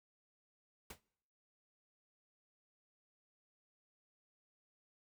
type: noise with exponential decay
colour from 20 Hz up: pink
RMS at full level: -44 dBFS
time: 0.9-1.01 s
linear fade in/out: 5 ms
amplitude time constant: 22 ms
effects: noise-tail reverb RT60 0.8 s tail -25 dB re dry